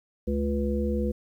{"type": "harmonic tone with a mistuned harmonic", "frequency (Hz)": 70.2, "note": "C#2", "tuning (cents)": 22, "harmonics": [1, 3, 5, 7], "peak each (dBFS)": [-28, -28, -33, -31], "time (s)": [0.27, 1.12], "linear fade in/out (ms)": 10, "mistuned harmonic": 3, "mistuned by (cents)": 20, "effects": ["10-bit"]}